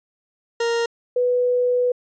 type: tone pair in turn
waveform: 40% pulse / sine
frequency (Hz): 466.2 / 493.9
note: A#4 / B4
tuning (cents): 0 / 0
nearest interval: minor second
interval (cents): 100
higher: second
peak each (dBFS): -18 / -16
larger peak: second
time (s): 0.6-0.86 / 1.16-1.92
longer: second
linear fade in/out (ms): 5
effects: resampled to 16000 Hz